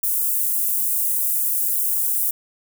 white high-pass noise, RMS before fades -21 dBFS, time 0.03-2.31 s, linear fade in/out 5 ms, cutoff 9500 Hz, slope 24 dB/octave, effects none

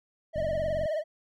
triangle tone with vibrato, 622.3 Hz, D#5, in tune, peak -25 dBFS, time 0.33-1.04 s, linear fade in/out 50 ms, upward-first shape triangle, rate 19 Hz, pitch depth 110 cents each way
click train, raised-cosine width 5 ms, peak -26 dBFS, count 24, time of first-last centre 0.36-0.857 s, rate 46.3 Hz
effects none

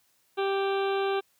harmonic tone, 392 Hz, G4, in tune, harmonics 1 / 2 / 3 / 4 / 6 / 7 / 8 / 9 / 10, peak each -26 / -32 / -36 / -38 / -42 / -43 / -44 / -45 / -46 dBFS, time 0.37-1.21 s, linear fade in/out 20 ms, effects white hiss -68 dBFS RMS until 1.39 s + high-pass 60 Hz 12 dB/octave

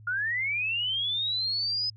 sine linear sweep, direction up, 1396.9 to 5080 Hz, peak -26 dBFS, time 0.07-1.9 s, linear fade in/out 5 ms, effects added 107 Hz sine -47 dBFS peak until 1.96 s

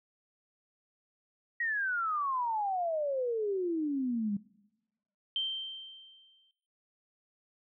sine exponential sweep, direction down, 1919 to 196.7 Hz, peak -29 dBFS, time 1.6-4.37 s, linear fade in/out 5 ms
sine tone with exponential decay, 3132 Hz, G7, 2 cents flat, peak -28 dBFS, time 5.36-6.51 s, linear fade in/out 1 ms, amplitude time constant 250 ms
effects noise-tail reverb RT60 1.0 s tail -22 dB re dry

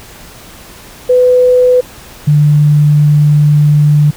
sine tone pair in turn, 500 / 148.32 Hz, B4 / D3, +21 / +17 cents, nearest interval octave + major sixth, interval 2104 cents, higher first, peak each -4 dBFS, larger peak neither, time 1.09-1.81 / 2.27-4.11 s, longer second, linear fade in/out 10 ms, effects pink hiss -34 dBFS RMS until 4.16 s

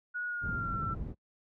sine tone with pitch glide, 1456 to 1342.9 Hz, F#6 to E6, -28 to +32 cents, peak -33 dBFS, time 0.14-0.95 s, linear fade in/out 20 ms, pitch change -140 cents, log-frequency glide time 0.27-0.82 s
white low-pass noise, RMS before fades -38 dBFS, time 0.41-1.15 s, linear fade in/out 50 ms, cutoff 150 Hz, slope 12 dB/octave
effects noise-tail reverb RT60 0.1 s tail -24 dB re dry

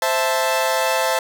sawtooth chord, A minor, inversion first, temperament equal, 523.3 / 659.3 / 880 Hz, C5 / E5 / A5, 0 / 0 / 0 cents, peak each -18 dBFS, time 0.02-1.19 s, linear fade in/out 2 ms, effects none

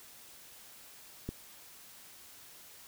click, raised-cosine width 3 ms, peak -23 dBFS, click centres 1.29 s, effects white hiss -54 dBFS RMS until 2.87 s

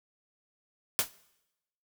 white noise with exponential decay, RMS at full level -22 dBFS, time 0.99-1.11 s, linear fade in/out 0 ms, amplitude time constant 24 ms, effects noise-tail reverb RT60 0.9 s tail -21 dB re dry

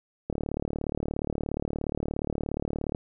click train, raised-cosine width 2 ms, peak -16 dBFS, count 99, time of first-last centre 0.3-2.949 s, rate 37 Hz, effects none

